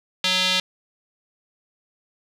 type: tone with band-pass filter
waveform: square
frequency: 185 Hz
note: F#3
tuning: in tune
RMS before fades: -21 dBFS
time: 0.24-0.6 s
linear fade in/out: 2 ms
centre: 3600 Hz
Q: 2.8
effects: none